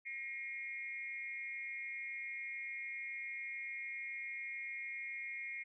sine tone with amplitude modulation, 2149 Hz, C7, 46 cents sharp, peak -37 dBFS, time 0.05-5.64 s, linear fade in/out 20 ms, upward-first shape sine, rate 253 Hz, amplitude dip 90%, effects none

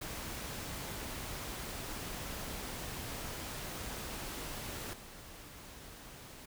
pink noise with level steps, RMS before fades -42 / -51 dBFS, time 0.01-6.46 s, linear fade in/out 10 ms, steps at 4.93 s, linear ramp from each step 5 ms, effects none

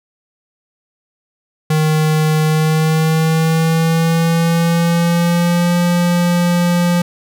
square tone with pitch glide, 155.56 to 174.61 Hz, D#3 to F3, 0 to 0 cents, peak -12 dBFS, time 1.7-7.02 s, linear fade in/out 5 ms, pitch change +200 cents, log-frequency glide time 2.44-5.76 s, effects none

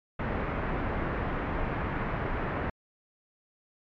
pink low-pass noise, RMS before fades -31 dBFS, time 0.19-2.7 s, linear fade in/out 5 ms, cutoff 2000 Hz, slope 24 dB/octave, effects MP3 96 kbps

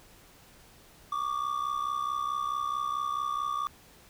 triangle ring-modulated tone, 1165 Hz, D6, 14 cents flat, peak -24 dBFS, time 1.12-3.67 s, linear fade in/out 0 ms, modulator 32.3 Hz, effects pink hiss -56 dBFS RMS until 4.09 s

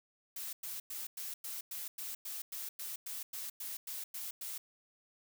blue noise bursts, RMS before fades -42 dBFS, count 16, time 0.36-4.58 s, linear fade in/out 5 ms, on 170 ms, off 100 ms, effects none

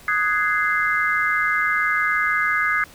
sine chord, Ab dominant seventh, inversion second, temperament just, 1245.9 / 1495.1 / 1661.2 / 2077 Hz, Eb6 / Gb6 / Ab6 / C7, +2 / +18 / 0 / -13 cents, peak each -23 / -26 / -22 / -23 dBFS, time 0.08-2.84 s, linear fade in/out 2 ms, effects pink hiss -46 dBFS RMS until 2.94 s

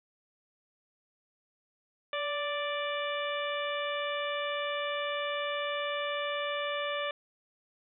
harmonic tone with a mistuned harmonic, 587.3 Hz, D5, in tune, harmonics 1 / 2 / 3 / 4 / 5 / 6, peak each -34 / -37 / -39 / -40 / -41 / -42 dBFS, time 2.13-7.11 s, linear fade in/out 2 ms, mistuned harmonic 1, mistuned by -29 cents, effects none

